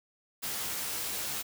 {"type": "noise with comb filter", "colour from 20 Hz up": "white", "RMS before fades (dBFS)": -35, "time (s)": [0.42, 1.43], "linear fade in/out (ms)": 20, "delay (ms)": 15, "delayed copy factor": 0.55, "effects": []}